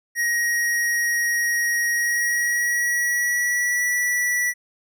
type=tone with pitch glide; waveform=square; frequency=1889 to 1953.4 Hz; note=A#6 to B6; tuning=+22 to -20 cents; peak=-20 dBFS; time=0.15-4.54 s; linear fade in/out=50 ms; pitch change=+58 cents; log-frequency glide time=1.89-3.95 s; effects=none

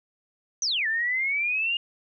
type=exponential two-way sweep; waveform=sine; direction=down then up; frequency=6272 to 1745 to 2854 Hz; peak=-23 dBFS; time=0.62-1.77 s; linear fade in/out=2 ms; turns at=0.87 s; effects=none

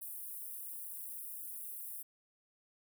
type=high-pass noise; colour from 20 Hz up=white; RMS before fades=-45 dBFS; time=0.01-2.03 s; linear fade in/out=10 ms; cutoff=9400 Hz; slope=48 dB/octave; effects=none

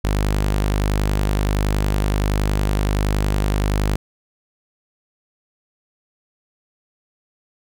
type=tone; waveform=sawtooth; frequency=50.7 Hz; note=G#1; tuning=41 cents flat; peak=-13 dBFS; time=0.04-3.96 s; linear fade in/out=5 ms; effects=none

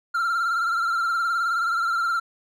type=tone with vibrato; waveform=triangle; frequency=1366 Hz; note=F6; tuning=39 cents flat; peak=-19 dBFS; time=0.14-2.2 s; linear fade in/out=10 ms; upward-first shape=sine; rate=19 Hz; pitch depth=58 cents each way; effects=none

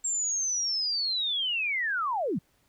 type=linear sweep; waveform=sine; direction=down; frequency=7500 to 133 Hz; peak=-26 dBFS; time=0.04-2.39 s; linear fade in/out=10 ms; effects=pink hiss -68 dBFS RMS until 2.68 s

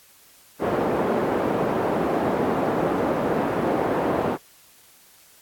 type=band-pass noise; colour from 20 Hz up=pink; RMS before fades=-23 dBFS; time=0.59-4.38 s; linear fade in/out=50 ms; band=260 to 790 Hz; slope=12 dB/octave; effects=white hiss -53 dBFS RMS until 5.41 s + AAC 64 kbps

